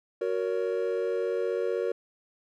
triangle chord, F# major, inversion none, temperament equal with one note detuned, 370 / 466.2 / 561.8 Hz, F#4 / A#4 / C#5, 0 / 0 / +23 cents, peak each -29 / -27 / -31 dBFS, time 0.21-1.92 s, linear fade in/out 5 ms, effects none

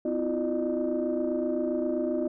sine tone cluster, 254.5 / 323.9 / 351.5 / 605 Hz, C4 / E4 / F4 / D#5, -48 / -30 / +11 / -49 cents, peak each -30 dBFS, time 0.05-2.28 s, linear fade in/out 5 ms, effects tanh soft clip ceiling -19 dBFS

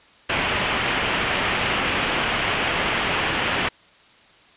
white low-pass noise, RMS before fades -23 dBFS, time 0.29-3.69 s, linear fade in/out 10 ms, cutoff 3200 Hz, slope 48 dB/octave, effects white hiss -52 dBFS RMS until 4.56 s + resampled to 8000 Hz

